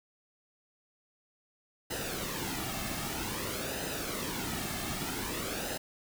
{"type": "noise with flanger", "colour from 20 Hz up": "pink", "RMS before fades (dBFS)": -36, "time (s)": [1.9, 5.78], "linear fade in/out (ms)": 10, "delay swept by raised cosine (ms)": [0.88, 2.08], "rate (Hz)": 0.52, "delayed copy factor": -0.6, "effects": []}